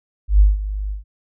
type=tone with ADSR envelope; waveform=sine; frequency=50.6 Hz; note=G#1; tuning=44 cents flat; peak=-6 dBFS; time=0.28-1.04 s; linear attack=120 ms; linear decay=170 ms; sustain=-15 dB; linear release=130 ms; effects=none